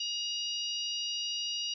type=harmonic tone; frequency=953 Hz; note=A#5; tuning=38 cents sharp; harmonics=3 / 4 / 5 / 6; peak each=-34 / -42 / -39 / -42 dBFS; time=0-1.74 s; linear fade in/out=5 ms; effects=none